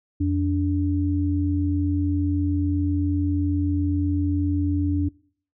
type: tone pair together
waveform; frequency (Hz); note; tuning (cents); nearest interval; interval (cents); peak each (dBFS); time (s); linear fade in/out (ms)
sine; 87.31 / 289.7; F2 / D4; 0 / -24; octave + major sixth; 2076; -22; 0.2-5.09; 10
effects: noise-tail reverb RT60 0.5 s tail -22 dB re dry